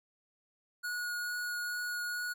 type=tone with vibrato; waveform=square; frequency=1451 Hz; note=F#6; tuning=34 cents flat; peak=-35 dBFS; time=0.83-2.34 s; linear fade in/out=20 ms; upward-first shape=triangle; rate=2.3 Hz; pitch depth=10 cents each way; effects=none